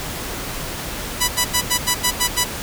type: tone bursts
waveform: 5% pulse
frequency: 987.8 Hz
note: B5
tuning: in tune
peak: -3 dBFS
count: 8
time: 1.2-2.447 s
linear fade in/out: 20 ms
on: 85 ms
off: 81 ms
effects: pink hiss -28 dBFS RMS until 2.62 s